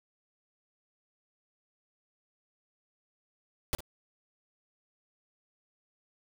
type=noise with echo; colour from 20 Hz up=pink; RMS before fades=-29 dBFS; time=3.73-3.75 s; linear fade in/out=0 ms; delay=55 ms; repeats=1; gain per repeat=-15 dB; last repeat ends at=3.805 s; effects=none